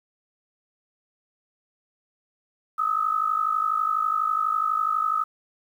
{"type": "tone pair together", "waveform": "sine", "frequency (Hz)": [1244.5, 1296.6], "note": ["D#6", "E6"], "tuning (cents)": [0, -29], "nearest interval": "minor second", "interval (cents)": 71, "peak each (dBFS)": -24, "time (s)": [2.78, 5.24], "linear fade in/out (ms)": 10, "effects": ["9-bit"]}